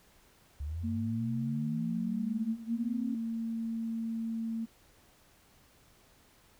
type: linear sweep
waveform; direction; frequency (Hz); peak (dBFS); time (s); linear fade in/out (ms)
sine; up; 69.3 to 270; -34; 0.6-3.15; 5
type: tone with pitch glide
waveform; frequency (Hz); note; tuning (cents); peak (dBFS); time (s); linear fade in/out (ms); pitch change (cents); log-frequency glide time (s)
sine; 228 to 226.3; A#3 to A3; -38 to +49; -32; 0.83-4.66; 20; -13; 3.08-4.42
effects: pink hiss -63 dBFS RMS until 6.59 s